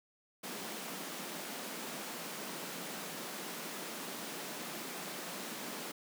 pink high-pass noise, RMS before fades -43 dBFS, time 0.43-5.92 s, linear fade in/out 10 ms, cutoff 170 Hz, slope 48 dB/octave, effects none

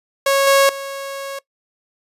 sawtooth tone with level steps, 550 Hz, C#5, 14 cents flat, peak -9 / -6 / -22 dBFS, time 0.26-1.39 s, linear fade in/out 5 ms, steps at 0.47 / 0.69 s, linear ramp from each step 2 ms, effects noise-tail reverb RT60 0.1 s tail -20 dB re dry + resampled to 32000 Hz

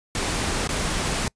pink noise with dropouts, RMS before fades -25 dBFS, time 0.15-1.28 s, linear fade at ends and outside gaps 2 ms, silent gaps 0.675-0.69 s, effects noise-tail reverb RT60 0.1 s tail -26 dB re dry + resampled to 22050 Hz

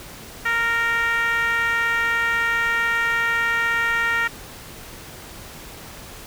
10% pulse tone with band-pass filter, 463.8 Hz, A#4, 9 cents flat, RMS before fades -21 dBFS, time 0.45-4.28 s, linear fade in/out 10 ms, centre 1700 Hz, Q 3.3, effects pink hiss -39 dBFS RMS until 6.26 s

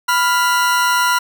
40% pulse tone pair together, 989.3 / 1400 Hz, B5 / F6, +3 / +4 cents, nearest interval tritone, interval 601 cents, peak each -15 dBFS, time 0.08-1.19 s, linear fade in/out 10 ms, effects none

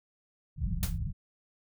pink low-pass noise, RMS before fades -32 dBFS, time 0.56-1.13 s, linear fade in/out 50 ms, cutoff 190 Hz, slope 96 dB/octave
white noise with exponential decay, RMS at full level -32 dBFS, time 0.83-0.98 s, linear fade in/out 0 ms, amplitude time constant 32 ms
effects none

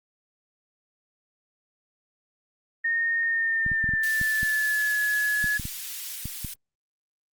sine tone with pitch glide, 1841 to 1698 Hz, A#6 to G#6, -22 to +38 cents, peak -22 dBFS, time 2.84-5.58 s, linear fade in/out 10 ms, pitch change -140 cents, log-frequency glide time 3.22-5 s
clicks, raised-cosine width 5 ms, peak -21 dBFS, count 12, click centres 3.664 / 3.717 / 3.842 / 3.891 / 3.937 / 4.214 / 4.431 / 5.443 / 5.597 / 5.654 / 6.256 / 6.447 s
white high-pass noise, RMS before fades -36 dBFS, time 4.03-6.54 s, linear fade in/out 5 ms, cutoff 2300 Hz, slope 12 dB/octave
effects Opus 24 kbps

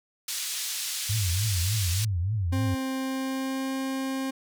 pink band-pass noise, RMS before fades -32 dBFS, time 0.28-2.05 s, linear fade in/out 5 ms, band 3700 to 12000 Hz, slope 12 dB/octave
sine tone with vibrato, 96.9 Hz, G2, 20 cents flat, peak -24 dBFS, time 1.09-2.75 s, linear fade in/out 10 ms, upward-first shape triangle, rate 3.4 Hz, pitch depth 280 cents each way
40% pulse tone with pitch glide, 263.8 to 266.4 Hz, C4 to C4, +14 to +31 cents, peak -27 dBFS, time 2.52-4.31 s, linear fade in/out 10 ms, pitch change +17 cents, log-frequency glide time 2.95-3.72 s
effects none

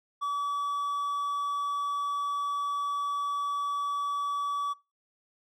triangle tone, 1145 Hz, D6, 44 cents flat, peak -26 dBFS, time 0.21-4.74 s, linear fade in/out 20 ms, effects noise-tail reverb RT60 0.3 s tail -25 dB re dry

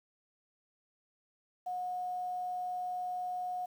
sine tone with quantisation, 726 Hz, F#5, 33 cents flat, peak -34 dBFS, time 1.66-3.66 s, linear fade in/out 10 ms, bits 10, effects none

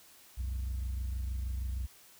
sine tone pair together, 63 / 89.4 Hz, B1 / F2, +35 / +41 cents, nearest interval tritone, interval 606 cents, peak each -31 / -40 dBFS, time 0.37-1.87 s, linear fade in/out 20 ms, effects tanh soft clip ceiling -30 dBFS + white hiss -58 dBFS RMS until 2.19 s

